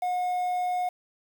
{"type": "tone with quantisation", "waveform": "triangle", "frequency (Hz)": 723, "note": "F#5", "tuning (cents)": -40, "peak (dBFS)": -23, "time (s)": [0.02, 0.89], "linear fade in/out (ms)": 5, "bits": 8, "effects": []}